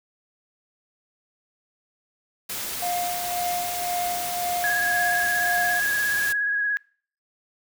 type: noise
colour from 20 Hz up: white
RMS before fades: -31 dBFS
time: 2.49-6.33 s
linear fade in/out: 10 ms
type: tone with tremolo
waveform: triangle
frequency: 708 Hz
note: F5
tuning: 23 cents sharp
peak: -22 dBFS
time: 2.82-5.8 s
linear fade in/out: 5 ms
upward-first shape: sine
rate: 1.9 Hz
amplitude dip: 50%
type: tone with vibrato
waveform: sine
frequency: 1661.2 Hz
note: G#6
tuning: in tune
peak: -21 dBFS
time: 4.64-6.77 s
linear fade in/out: 0 ms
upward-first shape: sine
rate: 17 Hz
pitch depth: 27 cents each way
effects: noise-tail reverb RT60 0.5 s tail -26 dB re dry